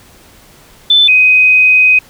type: tone pair in turn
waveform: sine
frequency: 3520 / 2510 Hz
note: A7 / D#7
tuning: 0 / +15 cents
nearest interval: tritone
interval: 585 cents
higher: first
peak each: -4 dBFS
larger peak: neither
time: 0.9-1.08 / 1.08-1.99 s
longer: second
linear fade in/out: 5 ms
effects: pink hiss -42 dBFS RMS until 2.09 s